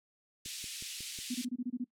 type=band-pass noise; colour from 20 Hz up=pink; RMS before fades=-43 dBFS; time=0.45-1.45 s; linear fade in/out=5 ms; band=2700 to 11000 Hz; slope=24 dB/octave
type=click train; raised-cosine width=3 ms; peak=-38 dBFS; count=5; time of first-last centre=0.46-1.189 s; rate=5.49 Hz
type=tone bursts; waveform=sine; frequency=246.9 Hz; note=B3; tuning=in tune; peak=-32 dBFS; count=8; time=1.3-1.844 s; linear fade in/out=10 ms; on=47 ms; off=24 ms
effects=noise-tail reverb RT60 0.1 s tail -20 dB re dry

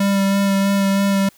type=tone with vibrato; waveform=square; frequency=197.1 Hz; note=G3; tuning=10 cents sharp; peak=-15 dBFS; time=0-1.29 s; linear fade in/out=5 ms; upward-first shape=sine; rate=3.1 Hz; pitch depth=14 cents each way; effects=white hiss -52 dBFS RMS until 1.37 s

